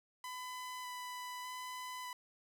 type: tone with vibrato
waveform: sawtooth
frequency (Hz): 1000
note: B5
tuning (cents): +21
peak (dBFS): -39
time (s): 0.24-2.13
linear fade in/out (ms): 2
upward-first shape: square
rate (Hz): 0.83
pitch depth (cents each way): 9
effects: none